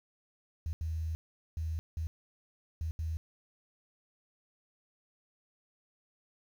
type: tone bursts at uneven times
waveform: sine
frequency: 80.4 Hz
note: E2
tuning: 43 cents flat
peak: -32 dBFS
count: 6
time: 0.66-0.73 / 0.81-1.15 / 1.57-1.79 / 1.97-2.07 / 2.81-2.91 / 2.99-3.17 s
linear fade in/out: 0 ms
effects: 10-bit